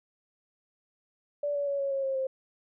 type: tone with pitch steps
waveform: sine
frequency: 580 / 571 / 562.2 / 553.5 / 544.9 / 536.5 / 528.2 Hz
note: D5 / D5 / C#5 / C#5 / C#5 / C5 / C5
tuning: -22 / -49 / +24 / -3 / -30 / +43 / +16 cents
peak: -27 dBFS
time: 1.43-2.27 s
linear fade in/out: 5 ms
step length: 120 ms
effects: none